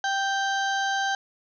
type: harmonic tone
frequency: 784 Hz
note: G5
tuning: in tune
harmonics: 1 / 2 / 4 / 5 / 6 / 7 / 8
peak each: -26 / -27 / -35 / -38 / -42 / -48 / -39 dBFS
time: 0.04-1.15 s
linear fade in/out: 2 ms
effects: none